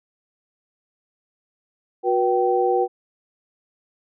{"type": "tone cluster", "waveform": "sine", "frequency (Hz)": [364.5, 483.7, 773], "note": ["F#4", "B4", "G5"], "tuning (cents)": [-26, -36, -24], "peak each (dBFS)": -21, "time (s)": [2.03, 2.88], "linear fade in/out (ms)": 50, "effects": []}